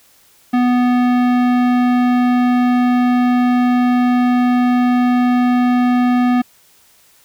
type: tone with tanh clipping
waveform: sine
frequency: 246.9 Hz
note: B3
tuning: in tune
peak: -13 dBFS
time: 0.53-6.42 s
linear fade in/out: 10 ms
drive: 18 dB
effects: white hiss -51 dBFS RMS until 7.24 s